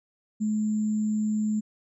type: tone with sample-and-hold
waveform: sine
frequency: 214.2 Hz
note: A3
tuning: 46 cents flat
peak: -23 dBFS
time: 0.4-1.61 s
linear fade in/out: 20 ms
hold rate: 7350 Hz
effects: resampled to 24000 Hz